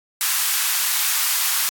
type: high-pass noise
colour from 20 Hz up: white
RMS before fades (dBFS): -20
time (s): 0.21-1.69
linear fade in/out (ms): 0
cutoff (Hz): 960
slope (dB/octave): 24
effects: AAC 64 kbps